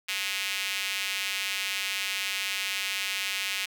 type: tone with high-pass filter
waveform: square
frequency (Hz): 98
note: G2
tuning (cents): 0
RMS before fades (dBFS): -31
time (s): 0.08-3.66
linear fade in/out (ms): 10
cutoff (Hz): 2500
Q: 2.2
effects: none